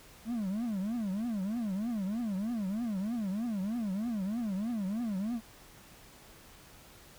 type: tone with vibrato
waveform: triangle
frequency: 212.6 Hz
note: G#3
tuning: 41 cents sharp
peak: -29 dBFS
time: 0.25-5.41 s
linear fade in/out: 50 ms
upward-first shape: triangle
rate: 3.2 Hz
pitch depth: 270 cents each way
effects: pink hiss -55 dBFS RMS until 7.18 s